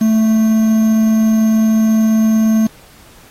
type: tone with quantisation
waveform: triangle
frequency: 220.1 Hz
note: A3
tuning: 1 cent sharp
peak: -7 dBFS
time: 0.01-2.67 s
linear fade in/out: 5 ms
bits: 5
effects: pink hiss -44 dBFS RMS until 3.3 s + AAC 48 kbps